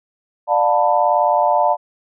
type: chord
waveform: sine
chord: B half-diminished seventh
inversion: first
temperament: just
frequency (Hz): 592.7 / 711.2 / 889 / 987.8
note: D5 / F5 / A5 / B5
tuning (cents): +16 / +31 / +18 / 0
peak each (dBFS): -18 / -17 / -17 / -21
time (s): 0.47-1.77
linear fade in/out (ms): 50
effects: none